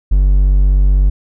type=tone; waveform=triangle; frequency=48 Hz; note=G1; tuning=36 cents flat; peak=-5 dBFS; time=0.11-1.1 s; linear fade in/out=10 ms; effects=none